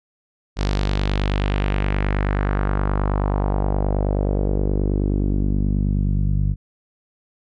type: tone with low-pass filter sweep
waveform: sawtooth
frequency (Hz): 49.46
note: G1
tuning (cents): +16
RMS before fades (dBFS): -20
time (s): 0.56-6.56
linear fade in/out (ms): 50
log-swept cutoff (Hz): 5200 to 140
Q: 1.9
effects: none